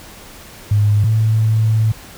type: tone pair in turn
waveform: sine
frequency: 104 / 110.18 Hz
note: G#2 / A2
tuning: +3 / +3 cents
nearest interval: minor second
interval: 100 cents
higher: second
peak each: -10 / -11 dBFS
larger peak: first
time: 0.71-1.04 / 1.04-1.92 s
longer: second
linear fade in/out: 5 ms
effects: pink hiss -38 dBFS RMS until 2.17 s